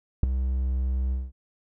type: tone with ADSR envelope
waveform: triangle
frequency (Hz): 64.4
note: C2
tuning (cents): -27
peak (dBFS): -10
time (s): 0.23-1.32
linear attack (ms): 4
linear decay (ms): 9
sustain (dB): -11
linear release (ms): 200
effects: none